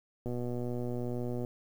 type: click train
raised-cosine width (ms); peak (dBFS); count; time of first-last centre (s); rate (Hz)
2; -24; 146; 0.26-1.449; 122
effects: 9-bit